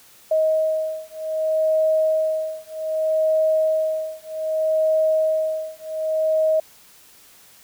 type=beating tone pair; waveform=sine; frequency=630 / 630.64 Hz; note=D#5 / D#5; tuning=+21 / +23 cents; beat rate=0.64 Hz; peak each=-21 dBFS; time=0.31-6.6 s; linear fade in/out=5 ms; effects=white hiss -50 dBFS RMS until 7.63 s